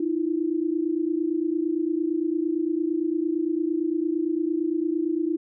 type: tone pair together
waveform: sine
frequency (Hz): 311.1 / 339.9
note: D#4 / F4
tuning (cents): 0 / -47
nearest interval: major second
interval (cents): 153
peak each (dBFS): -25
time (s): 0-5.37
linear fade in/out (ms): 5
effects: none